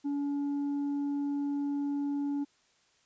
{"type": "tone with tanh clipping", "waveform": "sine", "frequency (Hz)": 284.9, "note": "C#4", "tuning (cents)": 48, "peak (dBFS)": -30, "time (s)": [0.04, 2.45], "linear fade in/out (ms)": 20, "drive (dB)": 3, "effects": ["white hiss -68 dBFS RMS until 3.05 s", "resampled to 16000 Hz"]}